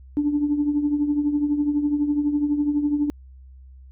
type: tone with tremolo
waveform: sine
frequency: 292.7 Hz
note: D4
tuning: 6 cents flat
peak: -15 dBFS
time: 0.17-3.1 s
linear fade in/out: 0 ms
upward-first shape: triangle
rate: 12 Hz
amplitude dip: 70%
effects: tanh soft clip ceiling -12 dBFS + added 65 Hz sine -42 dBFS peak until 3.91 s